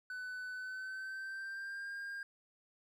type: tone with pitch glide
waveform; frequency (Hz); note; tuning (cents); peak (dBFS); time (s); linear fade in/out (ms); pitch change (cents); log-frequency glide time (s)
triangle; 1500 to 1607.7; F#6 to G6; +23 to +43; -39; 0.1-2.23; 2; +120; 0.5-1.92
effects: none